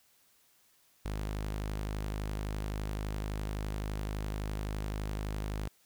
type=tone; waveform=sawtooth; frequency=51.8 Hz; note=G#1; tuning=4 cents flat; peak=-30 dBFS; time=1.05-5.68 s; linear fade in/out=5 ms; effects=white hiss -67 dBFS RMS until 5.85 s